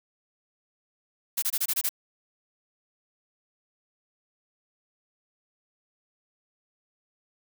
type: noise bursts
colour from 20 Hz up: blue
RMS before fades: -26 dBFS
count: 7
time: 1.37-1.892 s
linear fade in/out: 10 ms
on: 54 ms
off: 24 ms
effects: none